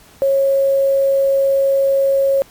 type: tone with quantisation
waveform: sine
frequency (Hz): 547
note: C#5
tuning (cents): -23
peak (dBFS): -11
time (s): 0.22-2.42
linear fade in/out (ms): 0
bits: 6
effects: pink hiss -46 dBFS RMS until 2.5 s + MP3 96 kbps